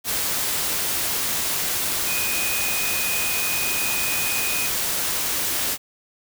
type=tone in noise; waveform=sine; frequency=2489 Hz; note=D#7; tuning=in tune; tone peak=-27 dBFS; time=2.05-4.7 s; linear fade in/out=50 ms; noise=white; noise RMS=-24 dBFS; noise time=0.04-5.78 s; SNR=-6 dB; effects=none